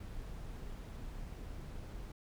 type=noise; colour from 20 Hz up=brown; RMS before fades=-45 dBFS; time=0-2.12 s; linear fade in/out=5 ms; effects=none